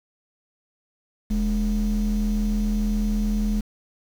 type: ring-modulated tone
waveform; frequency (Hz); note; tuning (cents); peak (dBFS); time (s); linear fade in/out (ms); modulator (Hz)
triangle; 125.8; B2; +32; -14; 1.3-3.61; 10; 85
effects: tanh soft clip ceiling -13 dBFS + 7-bit